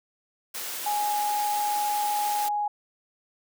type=high-pass noise; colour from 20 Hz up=white; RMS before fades=-34 dBFS; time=0.54-2.49 s; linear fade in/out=10 ms; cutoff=330 Hz; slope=12 dB/octave
type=tone; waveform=sine; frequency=830.6 Hz; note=G#5; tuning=in tune; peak=-24 dBFS; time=0.86-2.68 s; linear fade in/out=5 ms
effects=none